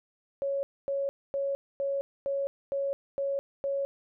sine tone bursts, 554.4 Hz, C#5, in tune, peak -27 dBFS, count 8, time 0.42-3.85 s, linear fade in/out 0 ms, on 210 ms, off 250 ms, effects none

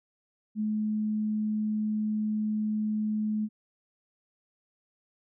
sine tone, 213.9 Hz, A3, 49 cents flat, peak -26 dBFS, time 0.55-3.49 s, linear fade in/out 50 ms, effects none

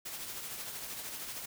white noise with tremolo, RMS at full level -40 dBFS, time 0.05-1.46 s, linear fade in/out 10 ms, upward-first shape triangle, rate 13 Hz, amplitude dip 45%, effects none

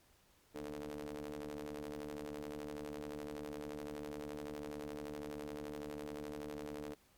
sawtooth ring-modulated tone, 73.42 Hz, D2, in tune, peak -36 dBFS, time 0.54-6.95 s, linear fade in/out 20 ms, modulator 373 Hz, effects pink hiss -69 dBFS RMS until 7.17 s + MP3 96 kbps

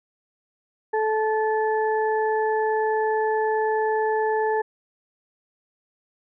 harmonic tone, 435.3 Hz, A4, 19 cents flat, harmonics 1 / 2 / 4, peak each -22 / -24 / -31 dBFS, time 0.93-4.62 s, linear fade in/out 10 ms, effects none

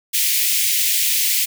white high-pass noise, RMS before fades -18 dBFS, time 0.13-1.46 s, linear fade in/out 20 ms, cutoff 2000 Hz, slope 48 dB/octave, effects none

